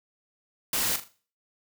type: noise with echo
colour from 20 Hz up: white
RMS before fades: -27 dBFS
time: 0.73-0.96 s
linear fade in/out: 2 ms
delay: 40 ms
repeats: 3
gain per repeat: -10 dB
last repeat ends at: 1.08 s
effects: noise-tail reverb RT60 0.4 s tail -17 dB re dry